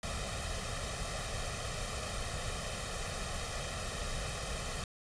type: noise with comb filter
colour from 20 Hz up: pink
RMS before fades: -38 dBFS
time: 0.03-4.84 s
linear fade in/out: 2 ms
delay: 1.6 ms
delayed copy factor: +0.75
effects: resampled to 22050 Hz